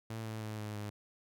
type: tone with pitch steps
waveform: sawtooth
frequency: 111.8 / 109.88 / 107.99 / 106.14 / 104.31 Hz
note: A2 / A2 / A2 / G#2 / G#2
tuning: +28 / -2 / -32 / +38 / +8 cents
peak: -35 dBFS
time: 0.1-0.9 s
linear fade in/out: 5 ms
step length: 160 ms
effects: none